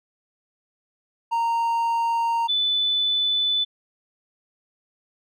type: tone pair in turn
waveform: triangle / sine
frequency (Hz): 926 / 3496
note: A#5 / A7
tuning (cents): -12 / -12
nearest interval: octave + major seventh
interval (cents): 2300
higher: second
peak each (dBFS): -18 / -19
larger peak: first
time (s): 1.31-2.48 / 2.48-3.65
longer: neither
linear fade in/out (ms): 20
effects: none